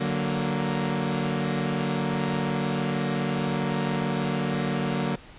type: chord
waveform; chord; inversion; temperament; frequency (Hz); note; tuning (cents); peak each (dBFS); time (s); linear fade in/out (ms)
sawtooth; D augmented; none; equal with one note detuned; 146.83 / 186.61 / 233.1; D3 / F#3 / A#3; 0 / +15 / 0; -25; 0-5.16; 10
effects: pink hiss -48 dBFS RMS until 5.38 s + resampled to 8000 Hz